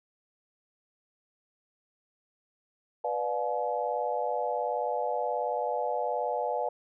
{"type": "chord", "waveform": "sine", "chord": "B diminished seventh", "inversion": "none", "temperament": "just", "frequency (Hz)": [493.9, 592.7, 711.2, 853.4], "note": ["B4", "D5", "F5", "Ab5"], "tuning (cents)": [0, 16, 31, 47], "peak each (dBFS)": -33, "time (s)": [3.04, 6.69], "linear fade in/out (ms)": 5, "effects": []}